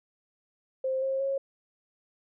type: tone with pitch steps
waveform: sine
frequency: 525 / 535.1 / 545.4 Hz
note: C5 / C5 / C#5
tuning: +6 / +39 / -28 cents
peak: -26 dBFS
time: 0.84-1.38 s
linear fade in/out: 5 ms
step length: 180 ms
effects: none